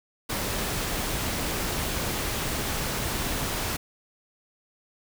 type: noise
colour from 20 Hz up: pink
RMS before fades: -29 dBFS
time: 0.29-3.77 s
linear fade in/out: 10 ms
effects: none